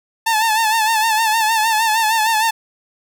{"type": "tone with vibrato", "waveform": "sawtooth", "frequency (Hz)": 884, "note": "A5", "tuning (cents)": 8, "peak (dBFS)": -10, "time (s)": [0.26, 2.51], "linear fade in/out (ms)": 10, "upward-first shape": "sine", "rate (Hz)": 6.5, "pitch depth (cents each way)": 63, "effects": []}